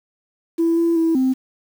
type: tone with pitch steps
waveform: sine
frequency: 332.3 / 335.9 / 327.5 / 260.6 Hz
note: E4 / E4 / E4 / C4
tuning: +14 / +33 / -11 / -7 cents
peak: -13 dBFS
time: 0.58-1.34 s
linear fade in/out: 20 ms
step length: 190 ms
effects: tanh soft clip ceiling -11 dBFS + 7-bit